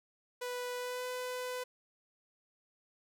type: tone with pitch glide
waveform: sawtooth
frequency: 493.8 to 501.3 Hz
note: B4 to B4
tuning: 0 to +26 cents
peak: -33 dBFS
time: 0.41-1.64 s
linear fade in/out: 10 ms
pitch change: +26 cents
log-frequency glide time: 0.77-1.05 s
effects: none